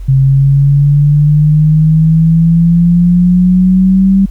sine exponential sweep, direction up, 133.2 to 195.2 Hz, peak -4 dBFS, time 0.08-4.26 s, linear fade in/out 10 ms, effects added 45 Hz sine -20 dBFS peak until 4.3 s + pink hiss -48 dBFS RMS until 4.3 s

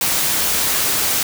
white noise, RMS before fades -18 dBFS, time 0.01-1.23 s, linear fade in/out 2 ms, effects none

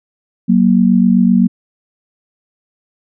sine tone pair together, 187.4 / 235.2 Hz, F#3 / A#3, +22 / +16 cents, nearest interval major third, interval 394 cents, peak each -10 dBFS, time 0.48-1.48 s, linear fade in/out 20 ms, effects none

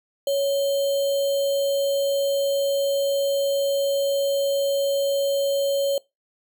sine tone with sample-and-hold, 557 Hz, C#5, 8 cents sharp, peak -19 dBFS, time 0.27-5.98 s, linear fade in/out 2 ms, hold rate 3675 Hz, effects noise-tail reverb RT60 0.2 s tail -22 dB re dry

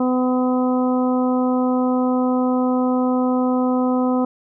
harmonic tone, 253 Hz, B3, 42 cents sharp, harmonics 1 / 2 / 3 / 4 / 5, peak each -17 / -23 / -27 / -29 / -31 dBFS, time 0-4.25 s, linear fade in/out 5 ms, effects none

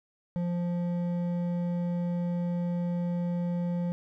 sine tone with hard clipping, 174.61 Hz, F3, in tune, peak -29 dBFS, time 0.36-3.92 s, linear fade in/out 0 ms, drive 8 dB, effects none

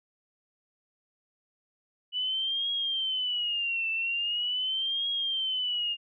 sine tone with vibrato, 2960 Hz, F#7, in tune, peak -27 dBFS, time 2.12-5.97 s, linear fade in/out 50 ms, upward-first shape triangle, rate 0.42 Hz, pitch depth 190 cents each way, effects none

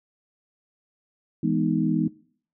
sine chord, E major seventh, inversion none, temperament equal, 164.81 / 207.7 / 246.9 / 311.1 Hz, E3 / G#3 / B3 / D#4, 0 / 0 / 0 / 0 cents, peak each -26 dBFS, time 1.43-2.08 s, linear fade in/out 5 ms, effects noise-tail reverb RT60 0.5 s tail -20 dB re dry

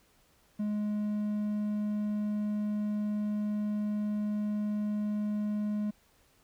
triangle tone, 209.4 Hz, G#3, 15 cents sharp, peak -27 dBFS, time 0.59-5.91 s, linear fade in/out 10 ms, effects pink hiss -66 dBFS RMS until 6.43 s

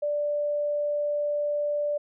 sine tone, 587.3 Hz, D5, in tune, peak -24 dBFS, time 0.02-1.98 s, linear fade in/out 10 ms, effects none

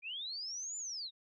sine linear two-way sweep, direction up then down, 2349 to 7150 to 3652 Hz, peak -39 dBFS, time 0.02-1.11 s, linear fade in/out 50 ms, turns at 0.77 s, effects none

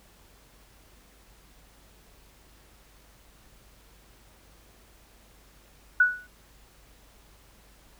sine tone with exponential decay, 1474 Hz, F#6, 7 cents flat, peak -13 dBFS, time 6-6.27 s, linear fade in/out 5 ms, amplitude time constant 58 ms, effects added 50 Hz sine -58 dBFS peak until 7.99 s + pink hiss -58 dBFS RMS until 7.99 s

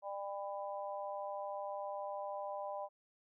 harmonic tone, 199.3 Hz, G3, 29 cents sharp, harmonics 3 / 4 / 5, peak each -42 / -44 / -46 dBFS, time 0.02-2.89 s, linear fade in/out 50 ms, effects none

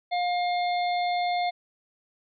harmonic tone, 710 Hz, F5, 28 cents sharp, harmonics 1 / 3 / 5 / 6, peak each -24 / -34 / -38 / -40 dBFS, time 0.11-1.51 s, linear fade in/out 20 ms, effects none

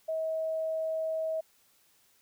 sine tone, 640 Hz, D#5, 49 cents sharp, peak -29 dBFS, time 0.08-1.41 s, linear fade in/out 10 ms, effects white hiss -66 dBFS RMS until 2.21 s

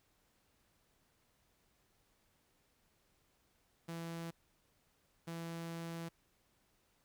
sawtooth tone bursts at uneven times, 166.8 Hz, E3, 21 cents sharp, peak -38 dBFS, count 2, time 3.88-4.31 / 5.27-6.09 s, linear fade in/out 10 ms, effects pink hiss -75 dBFS RMS until 7.04 s

